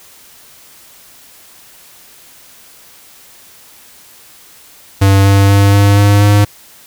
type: tone with pitch steps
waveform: square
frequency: 98 / 98.91 / 99.83 / 100.76 / 101.69 / 102.63 Hz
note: G2 / G2 / G2 / G2 / G#2 / G#2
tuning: 0 / +16 / +32 / +48 / -36 / -20 cents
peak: -6 dBFS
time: 5.01-6.45 s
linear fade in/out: 10 ms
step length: 240 ms
effects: white hiss -41 dBFS RMS until 6.86 s